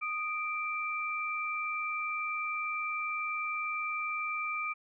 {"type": "tone pair together", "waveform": "sine", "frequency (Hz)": [1240, 2349], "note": ["D#6", "D7"], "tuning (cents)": [-6, 0], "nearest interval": "major seventh", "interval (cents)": 1106, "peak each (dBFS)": [-35, -34], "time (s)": [0.01, 4.74], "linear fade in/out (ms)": 20, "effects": []}